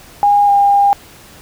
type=tone pair in turn; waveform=sine; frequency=816 / 804.8 Hz; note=G#5 / G5; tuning=-31 / +45 cents; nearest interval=unison; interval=24 cents; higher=first; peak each=-7 dBFS; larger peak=neither; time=0.23-0.48 / 0.48-0.93 s; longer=second; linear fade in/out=0 ms; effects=pink hiss -40 dBFS RMS until 1.41 s